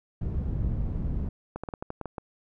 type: low-pass noise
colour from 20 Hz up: white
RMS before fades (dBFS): -29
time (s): 0.21-1.29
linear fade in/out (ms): 5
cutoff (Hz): 100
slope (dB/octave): 12
type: clicks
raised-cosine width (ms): 1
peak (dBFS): -20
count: 9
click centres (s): 1.56 / 1.636 / 1.688 / 1.738 / 1.825 / 1.904 / 2.013 / 2.057 / 2.182
effects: none